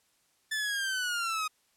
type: linear sweep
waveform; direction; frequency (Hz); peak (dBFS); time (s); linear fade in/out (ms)
sawtooth; down; 1760 to 1244.5; -26; 0.51-1.48; 10
effects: white hiss -70 dBFS RMS until 1.76 s + low-pass 11000 Hz 12 dB/octave